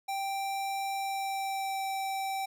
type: tone with pitch glide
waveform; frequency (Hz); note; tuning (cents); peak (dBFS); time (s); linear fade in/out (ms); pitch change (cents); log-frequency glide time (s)
square; 784 to 775.9; G5 to G5; 0 to -18; -32; 0.08-2.46; 10; -18; 0.95-1.84
effects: none